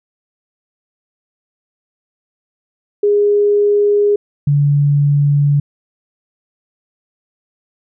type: tone pair in turn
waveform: sine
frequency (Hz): 411.3 / 143.87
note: G#4 / D3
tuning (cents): -17 / -35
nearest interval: octave + tritone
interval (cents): 1818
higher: first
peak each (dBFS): -9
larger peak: neither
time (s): 3.03-4.16 / 4.47-5.6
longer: neither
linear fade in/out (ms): 5
effects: none